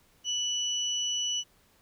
sine tone pair together, 2960 / 5920 Hz, F#7 / F#8, 0 / 0 cents, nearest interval octave, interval 1200 cents, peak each -29 / -33 dBFS, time 0.24-1.44 s, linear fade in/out 50 ms, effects pink hiss -64 dBFS RMS until 1.81 s

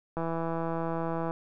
click train, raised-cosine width 1 ms, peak -19 dBFS, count 189, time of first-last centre 0.17-1.309 s, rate 165 Hz, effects none

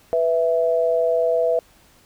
sine tone pair together, 493.9 / 659.3 Hz, B4 / E5, 0 / 0 cents, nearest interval perfect fourth, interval 500 cents, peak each -19 dBFS, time 0.13-1.59 s, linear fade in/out 0 ms, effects pink hiss -54 dBFS RMS until 2.05 s

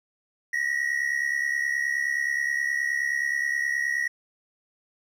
triangle tone pair together, 1868 / 1937.5 Hz, A#6 / B6, +3 / -34 cents, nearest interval minor second, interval 63 cents, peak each -25 dBFS, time 0.53-4.08 s, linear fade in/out 5 ms, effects none

